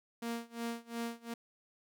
sawtooth tone with tremolo, 233.1 Hz, A#3, in tune, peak -31 dBFS, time 0.22-1.34 s, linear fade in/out 5 ms, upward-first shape sine, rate 2.8 Hz, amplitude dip 95%, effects none

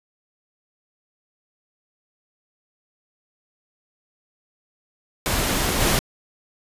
pink noise with level steps, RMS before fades -22 / -19 dBFS, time 5.26-5.99 s, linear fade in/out 0 ms, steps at 5.8 s, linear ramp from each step 10 ms, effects resampled to 32000 Hz

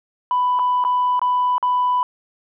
sine tone with dropouts, 993 Hz, B5, 9 cents sharp, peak -14 dBFS, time 0.31-2.03 s, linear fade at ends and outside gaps 1 ms, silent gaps 0.59-0.594 / 0.84-0.849 / 1.194-1.216 / 1.581-1.627 s, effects tanh soft clip ceiling -12 dBFS

